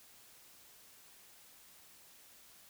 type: silence
effects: white hiss -60 dBFS RMS until 2.69 s